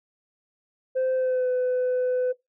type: tone with pitch glide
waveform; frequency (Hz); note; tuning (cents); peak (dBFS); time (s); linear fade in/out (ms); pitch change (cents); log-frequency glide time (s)
sine; 518 to 503.3; C5 to B4; -17 to +33; -19; 0.95-2.33; 20; -50; 1.15-1.49
effects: noise-tail reverb RT60 0.2 s tail -22 dB re dry + tanh soft clip ceiling -20 dBFS